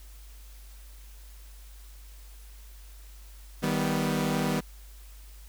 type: chord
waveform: sawtooth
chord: Eb augmented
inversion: none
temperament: equal with one note detuned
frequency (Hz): 157.19 / 196 / 246.9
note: Eb3 / G3 / B3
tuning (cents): +18 / 0 / 0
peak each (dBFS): -26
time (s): 3.62-4.61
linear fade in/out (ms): 20
effects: added 50 Hz sine -45 dBFS peak until 5.48 s + white hiss -56 dBFS RMS until 5.48 s